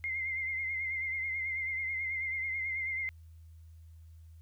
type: tone with vibrato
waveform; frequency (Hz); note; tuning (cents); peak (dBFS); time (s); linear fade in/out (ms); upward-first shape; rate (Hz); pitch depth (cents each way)
sine; 2100; C7; +6; -32; 0.04-3.09; 0; triangle; 9.2; 50
effects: added 81 Hz sine -50 dBFS peak until 4.41 s + white hiss -75 dBFS RMS until 4.41 s